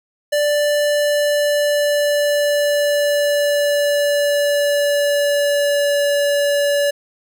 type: tone with pitch glide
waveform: square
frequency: 587.3 to 573.6 Hz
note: D5 to D5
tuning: 0 to -41 cents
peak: -15 dBFS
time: 0.32-6.91 s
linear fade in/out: 10 ms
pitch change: -41 cents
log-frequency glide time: 0.79-6.12 s
effects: none